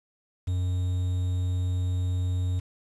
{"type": "tone with quantisation", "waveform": "triangle", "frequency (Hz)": 90.8, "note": "F#2", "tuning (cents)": -32, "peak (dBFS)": -22, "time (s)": [0.47, 2.6], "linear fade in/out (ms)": 10, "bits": 8, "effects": ["resampled to 24000 Hz"]}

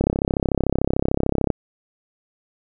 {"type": "click train", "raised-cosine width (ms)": 2, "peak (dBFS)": -5, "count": 51, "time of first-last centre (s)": [0.01, 1.503], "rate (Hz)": 33.5, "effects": []}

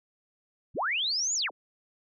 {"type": "linear two-way sweep", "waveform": "sine", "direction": "up then down", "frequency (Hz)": [34.93, 7100, 133.2], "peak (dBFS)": -26, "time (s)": [0.74, 1.51], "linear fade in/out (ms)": 50, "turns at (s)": 1.34, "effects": []}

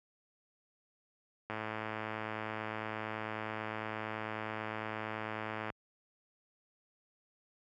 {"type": "click train", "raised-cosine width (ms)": 0.5, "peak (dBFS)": -23, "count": 459, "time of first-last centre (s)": [1.5, 5.702], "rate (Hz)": 109, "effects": ["high-pass 60 Hz 12 dB/octave"]}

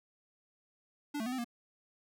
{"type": "tone with pitch steps", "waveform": "square", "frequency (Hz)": [291.8, 220.7, 249.3, 259.7, 237.1], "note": ["D4", "A3", "B3", "C4", "A#3"], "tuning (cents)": [-11, 5, 16, -13, 30], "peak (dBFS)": -35, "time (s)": [1.14, 1.445], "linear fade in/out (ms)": 10, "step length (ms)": 61, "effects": []}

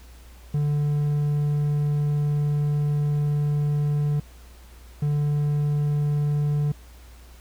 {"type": "tone pair in turn", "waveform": "triangle", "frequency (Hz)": [146.83, 146.83], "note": ["D3", "D3"], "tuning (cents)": [0, 0], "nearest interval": "unison", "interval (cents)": 0, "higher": "neither", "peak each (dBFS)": -18, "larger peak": "neither", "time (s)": [[0.54, 4.2], [5.02, 6.72]], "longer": "first", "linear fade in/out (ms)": 5, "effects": ["added 60 Hz sine -44 dBFS peak until 7.4 s", "pink hiss -53 dBFS RMS until 7.4 s"]}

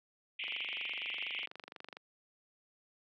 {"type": "band-pass noise", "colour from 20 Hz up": "white", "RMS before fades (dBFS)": -40, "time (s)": [0.39, 1.46], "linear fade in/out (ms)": 5, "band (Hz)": [2100, 3200], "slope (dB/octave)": 96}
{"type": "click train", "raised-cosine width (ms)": 0.3, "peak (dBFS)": -30, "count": 38, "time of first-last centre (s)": [0.44, 1.969], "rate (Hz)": 24.2}
{"effects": ["high-pass 300 Hz 12 dB/octave"]}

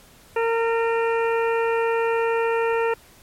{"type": "harmonic tone with a mistuned harmonic", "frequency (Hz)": 458.7, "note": "A#4", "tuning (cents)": -28, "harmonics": [1, 2, 3, 4, 5, 6], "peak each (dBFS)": [-20, -26, -30, -32, -34, -36], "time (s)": [0.36, 2.94], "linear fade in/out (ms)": 5, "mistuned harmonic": 5, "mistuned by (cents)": 76, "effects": ["pink hiss -51 dBFS RMS until 3.22 s", "MP3 64 kbps"]}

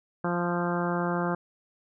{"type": "harmonic tone with a mistuned harmonic", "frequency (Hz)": 174.5, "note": "F3", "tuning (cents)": -1, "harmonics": [1, 2, 3, 4, 5, 6, 7, 8, 9], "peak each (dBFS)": [-29, -32, -34, -35, -36, -37, -37, -38, -39], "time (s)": [0.24, 1.35], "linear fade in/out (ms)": 5, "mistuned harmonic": 8, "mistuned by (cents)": -15, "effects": []}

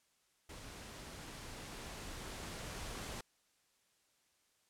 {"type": "noise with level ramp", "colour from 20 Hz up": "pink", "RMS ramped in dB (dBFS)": [-51, -44], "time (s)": [0.49, 3.21], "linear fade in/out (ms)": 5, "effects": ["white hiss -75 dBFS RMS until 4.69 s", "low-pass 10000 Hz 12 dB/octave"]}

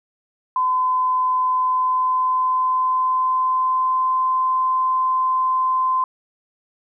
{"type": "tone with pitch glide", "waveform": "sine", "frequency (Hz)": [1019, 1033.2], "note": ["C6", "C6"], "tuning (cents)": [-46, -22], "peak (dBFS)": -16, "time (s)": [0.56, 6.04], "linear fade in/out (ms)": 2, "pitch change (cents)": 24, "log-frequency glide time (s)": [1.44, 4.2], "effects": []}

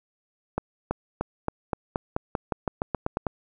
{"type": "accelerating click train", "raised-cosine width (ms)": 1, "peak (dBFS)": -11, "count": 15, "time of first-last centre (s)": [0.58, 3.268], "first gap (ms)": 330, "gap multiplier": 0.91, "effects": []}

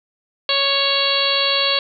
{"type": "harmonic tone with a mistuned harmonic", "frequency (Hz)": 554.4, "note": "C#5", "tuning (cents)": 0, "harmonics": [1, 2, 3, 4, 5, 6, 7, 8], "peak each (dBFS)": [-24, -25, -29, -28, -23, -22, -22, -22], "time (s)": [0.49, 1.79], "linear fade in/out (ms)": 2, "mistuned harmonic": 7, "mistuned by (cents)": 17, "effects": []}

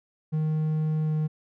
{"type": "tone with pitch glide", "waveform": "triangle", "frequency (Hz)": [155.56, 154.57], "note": ["D#3", "D#3"], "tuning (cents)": [0, -11], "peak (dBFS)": -21, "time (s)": [0.32, 1.28], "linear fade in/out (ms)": 20, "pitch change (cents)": -11, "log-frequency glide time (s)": [1.05, 1.11], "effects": []}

